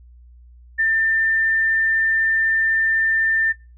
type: tone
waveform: sine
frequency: 1792 Hz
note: A6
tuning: 31 cents sharp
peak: -15 dBFS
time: 0.78-3.53 s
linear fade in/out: 20 ms
effects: noise-tail reverb RT60 0.3 s tail -25 dB re dry + added 60 Hz sine -43 dBFS peak until 3.77 s